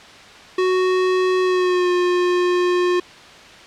square tone with pitch glide, 370 to 357.4 Hz, F#4 to F4, 0 to +40 cents, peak -16 dBFS, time 0.58-3 s, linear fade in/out 5 ms, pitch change -60 cents, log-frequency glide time 1.42-1.91 s, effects white hiss -41 dBFS RMS until 3.66 s + low-pass 4000 Hz 12 dB/octave

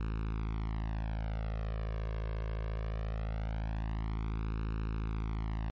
sawtooth tone with flanger, 54.3 Hz, A1, 22 cents flat, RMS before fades -35 dBFS, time 0-5.7 s, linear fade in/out 0 ms, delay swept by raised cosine 0.75 to 1.85 ms, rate 0.21 Hz, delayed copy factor +1, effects low-pass 3000 Hz 12 dB/octave + MP3 32 kbps

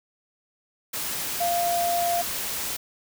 sine tone in noise, 694 Hz, F5, 11 cents flat, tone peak -22 dBFS, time 1.4-2.22 s, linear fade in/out 10 ms, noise white, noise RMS -30 dBFS, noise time 0.93-2.77 s, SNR +5 dB, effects none

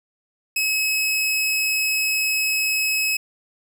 sawtooth tone, 2567 Hz, E7, 47 cents flat, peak -16 dBFS, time 0.56-3.17 s, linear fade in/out 5 ms, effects none

